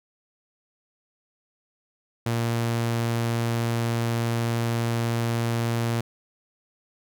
sawtooth tone, 116.54 Hz, A#2, in tune, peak -19 dBFS, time 2.26-6.01 s, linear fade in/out 5 ms, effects none

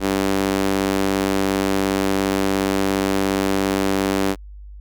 sawtooth tone with high-pass filter, 97.2 Hz, G2, 14 cents flat, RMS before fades -20 dBFS, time 0-4.36 s, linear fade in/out 50 ms, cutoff 280 Hz, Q 1.6, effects added 50 Hz sine -35 dBFS peak until 4.8 s

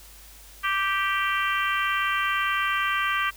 harmonic tone, 391.2 Hz, G4, 4 cents flat, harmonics 3 / 4 / 5 / 6 / 7 / 8, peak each -26 / -28 / -30 / -32 / -33 / -34 dBFS, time 0.63-3.31 s, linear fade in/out 20 ms, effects added 50 Hz sine -49 dBFS peak until 3.36 s + white hiss -49 dBFS RMS until 3.36 s

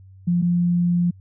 sine tone pair in turn, 174.61 / 174.61 Hz, F3 / F3, 0 / 0 cents, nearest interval unison, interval 0 cents, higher neither, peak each -16 dBFS, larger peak neither, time 0.27-0.42 / 0.42-1.11 s, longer second, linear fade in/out 10 ms, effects added 95 Hz sine -43 dBFS peak until 1.2 s

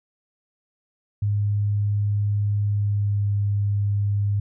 sine tone with pitch glide, 102.9 to 101.72 Hz, G#2 to G#2, -16 to -35 cents, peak -19 dBFS, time 1.22-4.4 s, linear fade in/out 5 ms, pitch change -19 cents, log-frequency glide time 2.65-3.31 s, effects none

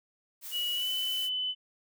blue noise, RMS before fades -41 dBFS, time 0.41-1.3 s, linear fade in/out 50 ms
sine tone with pitch glide, 2925 to 3014 Hz, F#7 to F#7, -21 to +31 cents, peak -29 dBFS, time 0.51-1.55 s, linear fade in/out 50 ms, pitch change +52 cents, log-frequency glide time 0.75-0.88 s
effects none

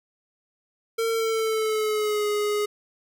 square tone with pitch glide, 454.5 to 416.8 Hz, A#4 to G#4, -44 to +6 cents, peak -23 dBFS, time 0.98-2.66 s, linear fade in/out 10 ms, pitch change -150 cents, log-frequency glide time 1.11-2.27 s, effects none

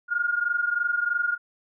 sine tone pair together, 1416.9 / 1440 Hz, F6 / F#6, +25 / -47 cents, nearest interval unison, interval 28 cents, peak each -24 / -27 dBFS, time 0.08-1.38 s, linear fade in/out 50 ms, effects none

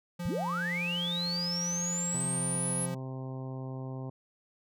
square tone, 174.61 Hz, F3, in tune, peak -35 dBFS, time 0.19-2.95 s, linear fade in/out 10 ms
sine linear sweep, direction up, 55 to 10790 Hz, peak -31 dBFS, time 0.25-2.86 s, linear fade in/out 5 ms
harmonic tone, 131.1 Hz, C3, 4 cents sharp, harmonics 1 / 2 / 3 / 4 / 5 / 6 / 7 / 8, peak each -37 / -43 / -47 / -49 / -51 / -53 / -54 / -55 dBFS, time 2.14-4.1 s, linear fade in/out 5 ms
effects none

